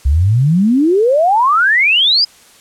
sine exponential sweep, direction up, 64.1 to 5070 Hz, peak -8 dBFS, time 0.05-2.25 s, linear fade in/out 10 ms, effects white hiss -44 dBFS RMS until 2.6 s + low-pass 10000 Hz 12 dB/octave

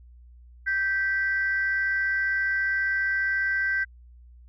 sine tone pair together, 1561.3 / 1962 Hz, G6 / B6, -7 / -12 cents, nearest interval major third, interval 395 cents, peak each -23 / -28 dBFS, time 0.66-3.85 s, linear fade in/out 20 ms, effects tanh soft clip ceiling -15 dBFS + added 60 Hz sine -47 dBFS peak until 4.48 s

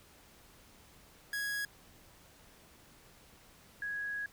45% pulse / sine tone pair in turn, 1661.2 / 1661.2 Hz, G#6 / G#6, 0 / 0 cents, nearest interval unison, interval 0 cents, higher neither, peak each -34 / -35 dBFS, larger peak first, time 1.33-1.65 / 3.82-4.26 s, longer second, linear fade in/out 2 ms, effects pink hiss -60 dBFS RMS until 4.32 s

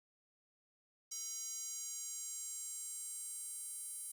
square tone with high-pass filter sweep, 440 Hz, A4, in tune, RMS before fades -45 dBFS, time 1.11-4.12 s, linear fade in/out 10 ms, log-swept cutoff 6200 to 9400 Hz, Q 4.8, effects none

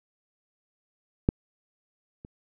clicks, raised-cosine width 3 ms, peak -7 / -29 dBFS, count 2, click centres 1.289 / 2.249 s, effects none

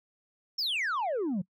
sine exponential sweep, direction down, 5570 to 167.6 Hz, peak -25 dBFS, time 0.58-1.42 s, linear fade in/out 10 ms, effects noise-tail reverb RT60 0.1 s tail -24 dB re dry + tanh soft clip ceiling -27 dBFS

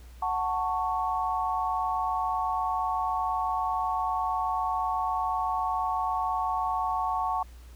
sine chord, F# minor, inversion none, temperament just, 740 / 888 / 1110 Hz, F#5 / A5 / C#6, 0 / +16 / +2 cents, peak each -30 dBFS, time 0.22-7.43 s, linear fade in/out 5 ms, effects added 60 Hz sine -45 dBFS peak until 7.75 s + pink hiss -58 dBFS RMS until 7.75 s

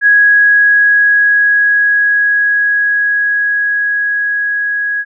sine tone with level ramp, 1661.2 Hz, G#6, in tune, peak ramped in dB -4 to -13 dBFS, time 0.01-5.05 s, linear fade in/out 50 ms, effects none

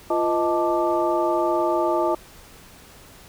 sine tone cluster, 346.1 / 495.4 / 626 / 879 / 1177 Hz, F4 / B4 / D#5 / A5 / D6, -16 / +5 / +10 / -2 / +3 cents, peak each -23 / -32 / -23 / -25 / -28 dBFS, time 0.1-2.15 s, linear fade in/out 5 ms, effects pink hiss -47 dBFS RMS until 3.28 s

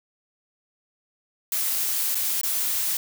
blue noise with dropouts, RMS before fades -25 dBFS, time 1.52-2.97 s, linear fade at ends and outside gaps 2 ms, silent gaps 2.147-2.153 / 2.413-2.433 s, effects none

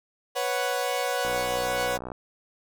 sawtooth chord, B suspended second, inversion none, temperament equal, 493.9 / 554.4 / 740 Hz, B4 / C#5 / F#5, 0 / 0 / 0 cents, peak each -26 dBFS, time 0.35-1.98 s, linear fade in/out 20 ms
click train, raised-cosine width 1 ms, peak -21 dBFS, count 55, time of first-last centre 1.25-2.118 s, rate 62.2 Hz
effects none

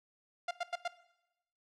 sawtooth tone bursts, 698.5 Hz, F5, in tune, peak -29 dBFS, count 4, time 0.48-0.879 s, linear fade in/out 5 ms, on 30 ms, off 93 ms, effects noise-tail reverb RT60 0.9 s tail -17 dB re dry + low-pass 5000 Hz 12 dB/octave

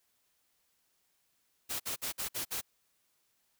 white noise bursts, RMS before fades -36 dBFS, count 6, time 1.69-2.615 s, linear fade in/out 20 ms, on 110 ms, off 53 ms, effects white hiss -75 dBFS RMS until 3.59 s

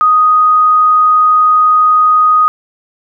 sine tone, 1246 Hz, D#6, 2 cents sharp, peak -5 dBFS, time 0.01-2.48 s, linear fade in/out 0 ms, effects none

